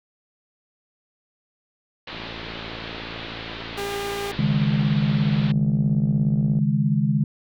white low-pass noise, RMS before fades -36 dBFS, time 2.07-5.52 s, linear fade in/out 5 ms, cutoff 4100 Hz, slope 48 dB/octave
click train, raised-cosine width 2 ms, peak -25 dBFS, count 252, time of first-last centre 2.13-6.588 s, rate 56.3 Hz
sawtooth tone, 402 Hz, G4, 44 cents sharp, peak -23 dBFS, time 3.77-4.32 s, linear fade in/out 10 ms
sine chord, C# suspended second, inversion none, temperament equal, 138.59 / 155.56 / 207.7 Hz, C#3 / D#3 / G#3, 0 / 0 / 0 cents, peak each -22 dBFS, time 4.39-7.24 s, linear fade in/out 2 ms
effects none

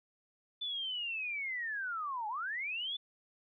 sine linear two-way sweep, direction down then up, 3520 to 821 to 3520 Hz, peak -35 dBFS, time 0.61-2.97 s, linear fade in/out 10 ms, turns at 2.28 s, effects none

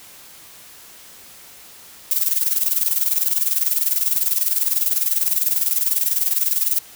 violet noise with tremolo, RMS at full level -17 dBFS, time 2.11-6.79 s, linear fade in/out 2 ms, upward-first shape square, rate 20 Hz, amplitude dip 65%, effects white hiss -43 dBFS RMS until 6.95 s

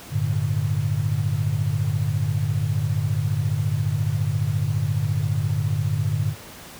sine chord, G suspended second, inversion none, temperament equal with one note detuned, 98 / 112.57 / 146.83 Hz, G2 / A2 / D3, 0 / +40 / 0 cents, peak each -24 dBFS, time 0.1-6.35 s, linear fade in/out 50 ms, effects pink hiss -41 dBFS RMS until 6.79 s + high-pass 60 Hz 12 dB/octave

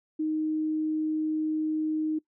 sine tone, 311.1 Hz, D#4, in tune, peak -25 dBFS, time 0.19-2.19 s, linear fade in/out 10 ms, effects noise-tail reverb RT60 0.1 s tail -21 dB re dry

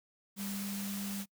sine tone in noise, 199.2 Hz, G3, 28 cents sharp, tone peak -37 dBFS, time 0.36-1.26 s, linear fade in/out 50 ms, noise white, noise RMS -43 dBFS, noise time 0.36-1.26 s, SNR +3 dB, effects noise-tail reverb RT60 0.1 s tail -26 dB re dry

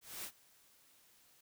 white noise with ADSR envelope, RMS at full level -43 dBFS, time 0.01-1.41 s, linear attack 230 ms, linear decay 72 ms, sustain -24 dB, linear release 5 ms, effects none

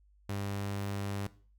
sawtooth tone, 100.1 Hz, G2, 37 cents sharp, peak -30 dBFS, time 0.29-1.27 s, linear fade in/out 5 ms, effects noise-tail reverb RT60 0.4 s tail -17 dB re dry + added 50 Hz sine -61 dBFS peak until 1.58 s

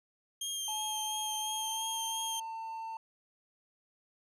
20% pulse tone with vibrato, 3200 Hz, G7, 35 cents sharp, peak -29 dBFS, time 0.41-2.4 s, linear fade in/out 5 ms, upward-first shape sine, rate 2.9 Hz, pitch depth 21 cents each way
triangle tone with pitch glide, 861 to 898.1 Hz, A5 to A5, -38 to +35 cents, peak -36 dBFS, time 0.68-2.97 s, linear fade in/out 2 ms, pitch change +73 cents, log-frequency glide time 1.44-1.9 s
effects none

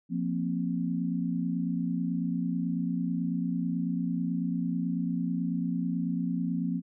sine chord, F suspended fourth, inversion none, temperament just, 174.61 / 232.8 / 261.9 Hz, F3 / Bb3 / C4, 0 / -2 / +2 cents, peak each -30 / -33 / -32 dBFS, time 0.09-6.82 s, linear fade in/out 50 ms, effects none

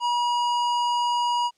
sine tone with tanh clipping, 962 Hz, B5, 46 cents flat, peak -23 dBFS, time 0-1.51 s, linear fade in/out 50 ms, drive 17 dB, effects white hiss -68 dBFS RMS until 1.57 s + low-pass 7000 Hz 12 dB/octave

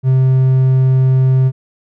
triangle tone, 130.81 Hz, C3, in tune, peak -6 dBFS, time 0.03-1.52 s, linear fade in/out 50 ms, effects none

